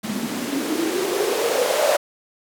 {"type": "noise with band-pass filter sweep", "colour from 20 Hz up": "blue", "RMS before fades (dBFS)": -22, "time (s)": [0.03, 1.97], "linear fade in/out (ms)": 10, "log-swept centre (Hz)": [210, 610], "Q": 8.1, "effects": []}